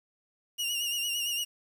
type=tone with vibrato; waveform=sawtooth; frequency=2846 Hz; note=F7; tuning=32 cents sharp; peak=-26 dBFS; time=0.58-1.45 s; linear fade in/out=20 ms; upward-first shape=sine; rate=8.8 Hz; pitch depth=51 cents each way; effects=9-bit